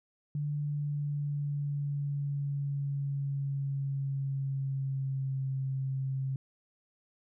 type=tone with pitch glide; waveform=sine; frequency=146.83 to 133.87 Hz; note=D3 to C3; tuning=0 to +40 cents; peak=-30 dBFS; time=0.35-6.36 s; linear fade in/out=2 ms; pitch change=-160 cents; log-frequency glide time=0.54-5.47 s; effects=none